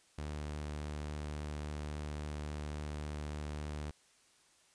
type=tone; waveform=sawtooth; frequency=74.7 Hz; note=D2; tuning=30 cents sharp; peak=-35 dBFS; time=0.18-3.91 s; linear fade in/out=5 ms; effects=white hiss -67 dBFS RMS until 4.74 s + resampled to 22050 Hz